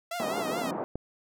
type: tone with vibrato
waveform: sawtooth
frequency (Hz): 660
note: E5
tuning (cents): +2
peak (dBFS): -28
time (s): 0.11-0.71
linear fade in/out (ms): 5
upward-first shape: triangle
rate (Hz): 4.7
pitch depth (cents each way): 140
type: band-pass noise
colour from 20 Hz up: pink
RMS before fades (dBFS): -33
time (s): 0.2-0.84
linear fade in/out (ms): 0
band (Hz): 200 to 1100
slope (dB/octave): 24
type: click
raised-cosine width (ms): 2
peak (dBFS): -20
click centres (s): 0.956
effects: none